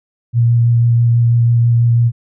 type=tone with vibrato; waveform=sine; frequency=118 Hz; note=A#2; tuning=22 cents sharp; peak=-8 dBFS; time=0.33-2.12 s; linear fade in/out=50 ms; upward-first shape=sine; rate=6.1 Hz; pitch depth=12 cents each way; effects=none